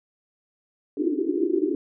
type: band-pass noise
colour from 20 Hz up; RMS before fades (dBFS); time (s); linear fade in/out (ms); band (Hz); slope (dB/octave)
white; -24; 0.97-1.75; 2; 280 to 400; 96
effects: none

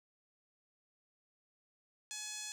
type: tone with band-pass filter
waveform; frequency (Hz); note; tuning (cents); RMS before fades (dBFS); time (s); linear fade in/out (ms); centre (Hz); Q
15% pulse; 848; G#5; +36; -44; 2.11-2.52; 0; 6000; 9.2
effects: 11-bit

